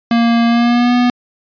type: tone with pitch glide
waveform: square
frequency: 233.1 to 245.1 Hz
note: A#3 to B3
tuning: 0 to -13 cents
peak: -10 dBFS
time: 0.11-1.1 s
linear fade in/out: 2 ms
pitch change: +87 cents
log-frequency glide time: 0.47-0.94 s
effects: resampled to 11025 Hz